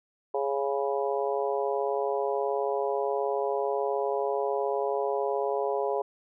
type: harmonic tone with a mistuned harmonic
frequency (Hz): 138.59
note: C#3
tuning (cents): 0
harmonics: 3 / 4 / 5 / 6 / 7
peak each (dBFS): -29 / -31 / -33 / -35 / -36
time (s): 0.34-6.02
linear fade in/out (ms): 5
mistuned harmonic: 7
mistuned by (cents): +23
effects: none

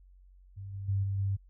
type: tone with level steps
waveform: sine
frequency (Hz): 98.3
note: G2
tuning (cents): +5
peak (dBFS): -39 / -36 / -26 / -29 / -27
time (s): 0.56-1.37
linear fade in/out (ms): 20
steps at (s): 0.73 / 0.88 / 1.03 / 1.18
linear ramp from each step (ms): 10
effects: added 46 Hz sine -54 dBFS peak until 1.49 s

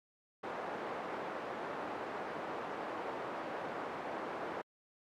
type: band-pass noise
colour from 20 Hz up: pink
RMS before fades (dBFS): -41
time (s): 0.43-4.62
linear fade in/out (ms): 10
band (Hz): 410 to 1200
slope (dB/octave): 12
effects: MP3 96 kbps

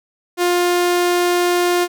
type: tone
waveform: sawtooth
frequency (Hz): 353.1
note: F4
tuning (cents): +19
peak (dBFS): -10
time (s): 0.37-1.88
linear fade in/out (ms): 50
effects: none

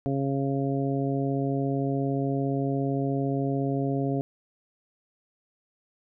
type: harmonic tone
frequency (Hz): 137.4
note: C#3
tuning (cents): -15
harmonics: 1 / 2 / 3 / 4 / 5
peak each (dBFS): -28 / -28 / -32 / -36 / -35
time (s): 0.06-4.21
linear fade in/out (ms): 0
effects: none

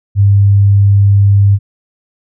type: tone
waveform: sine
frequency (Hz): 100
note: G2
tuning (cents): +35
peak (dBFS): -4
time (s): 0.15-1.59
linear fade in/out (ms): 50
effects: none

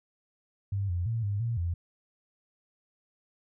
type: tone with pitch steps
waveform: sine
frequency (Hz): 99.2 / 87.9 / 114.3 / 101.4 / 116.7 / 85.8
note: G2 / F2 / A#2 / G#2 / A#2 / F2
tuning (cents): +21 / +12 / -34 / -41 / +2 / -30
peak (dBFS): -27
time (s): 0.72-1.74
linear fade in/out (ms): 5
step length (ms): 170
effects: none

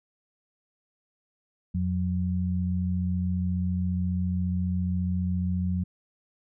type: tone pair together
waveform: sine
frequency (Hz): 87.31 / 181.88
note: F2 / F#3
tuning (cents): 0 / -29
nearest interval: octave + minor second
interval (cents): 1271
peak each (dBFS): -27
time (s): 1.74-5.84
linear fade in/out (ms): 10
effects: none

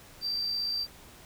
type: tone with amplitude modulation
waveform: triangle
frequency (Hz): 4686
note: D8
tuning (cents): -5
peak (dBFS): -24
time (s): 0.21-0.87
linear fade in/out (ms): 50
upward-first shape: sine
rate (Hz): 56.9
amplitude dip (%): 45
effects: tanh soft clip ceiling -25 dBFS + pink hiss -52 dBFS RMS until 1.25 s

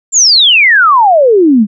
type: exponential sweep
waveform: sine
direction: down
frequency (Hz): 7459 to 196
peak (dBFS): -3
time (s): 0.12-1.67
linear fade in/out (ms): 50
effects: none

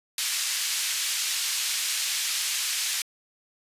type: band-pass noise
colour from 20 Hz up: white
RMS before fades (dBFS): -28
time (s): 0.18-3.02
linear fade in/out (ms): 2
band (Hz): 2200 to 7700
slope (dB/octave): 12
effects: resampled to 32000 Hz

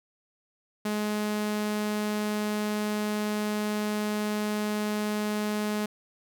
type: tone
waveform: sawtooth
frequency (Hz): 210.6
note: G#3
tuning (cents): +24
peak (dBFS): -23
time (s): 0.85-5.86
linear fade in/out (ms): 5
effects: none

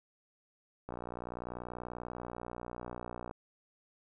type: click train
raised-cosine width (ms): 1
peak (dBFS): -27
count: 147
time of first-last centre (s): 0.89-3.311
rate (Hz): 60.3
effects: none

